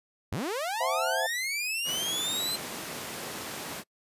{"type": "linear sweep", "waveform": "sawtooth", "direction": "up", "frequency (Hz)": [68.7, 4125], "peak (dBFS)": -26, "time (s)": [0.32, 2.56], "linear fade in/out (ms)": 5}
{"type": "chord", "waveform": "sine", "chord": "F# half-diminished seventh", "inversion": "second", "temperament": "equal", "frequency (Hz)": [523.3, 659.3, 740, 880], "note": ["C5", "E5", "F#5", "A5"], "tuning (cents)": [0, 0, 0, 0], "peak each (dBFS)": [-33, -31, -33, -34], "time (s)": [0.8, 1.27], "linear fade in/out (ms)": 10}
{"type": "high-pass noise", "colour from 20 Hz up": "pink", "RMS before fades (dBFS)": -38, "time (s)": [1.84, 3.84], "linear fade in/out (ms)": 50, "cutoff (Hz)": 200, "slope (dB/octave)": 12}
{"effects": ["noise-tail reverb RT60 0.1 s tail -25 dB re dry", "resampled to 32000 Hz"]}